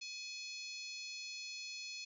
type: harmonic tone with a mistuned harmonic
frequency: 855 Hz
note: A5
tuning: 50 cents flat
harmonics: 3 / 4 / 5 / 6 / 7 / 8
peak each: -48 / -55 / -48 / -54 / -53 / -58 dBFS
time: 0.01-2.05 s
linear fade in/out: 10 ms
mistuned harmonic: 3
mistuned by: -25 cents
effects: none